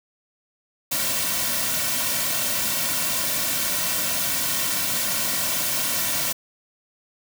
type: noise with comb filter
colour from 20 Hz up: white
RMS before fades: -24 dBFS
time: 0.91-6.33 s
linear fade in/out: 10 ms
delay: 2.4 ms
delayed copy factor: -0.7
effects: none